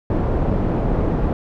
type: low-pass noise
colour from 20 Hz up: pink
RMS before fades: -19 dBFS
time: 0.1-1.33 s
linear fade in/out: 2 ms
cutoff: 610 Hz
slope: 12 dB/octave
effects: none